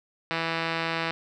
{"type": "tone with low-pass filter", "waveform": "5% pulse", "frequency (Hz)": 164.5, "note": "E3", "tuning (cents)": -3, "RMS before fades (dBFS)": -29, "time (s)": [0.31, 1.11], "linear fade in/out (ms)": 0, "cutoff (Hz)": 3300, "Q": 8.3, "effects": []}